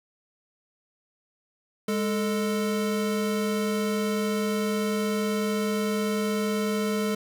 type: tone pair together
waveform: square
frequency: 206.4 / 440 Hz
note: G#3 / A4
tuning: -10 / 0 cents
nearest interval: octave + minor second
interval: 1310 cents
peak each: -27 / -29 dBFS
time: 1.88-7.15 s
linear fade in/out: 5 ms
effects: none